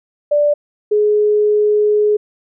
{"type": "tone pair in turn", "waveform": "sine", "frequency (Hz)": [587.3, 420], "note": ["D5", "G#4"], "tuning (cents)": [0, 19], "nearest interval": "tritone", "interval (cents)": 581, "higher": "first", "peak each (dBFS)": -10, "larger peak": "neither", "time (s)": [[0.31, 0.54], [0.91, 2.17]], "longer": "second", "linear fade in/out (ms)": 10, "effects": []}